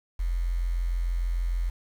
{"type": "tone with quantisation", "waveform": "sine", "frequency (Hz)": 43.33, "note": "F1", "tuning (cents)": -13, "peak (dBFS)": -24, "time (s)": [0.19, 1.7], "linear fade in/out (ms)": 10, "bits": 8, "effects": []}